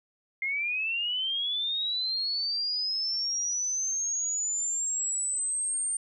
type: linear sweep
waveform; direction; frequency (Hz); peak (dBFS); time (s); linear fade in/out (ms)
sine; up; 2106 to 8810; -27; 0.42-5.97; 2
effects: none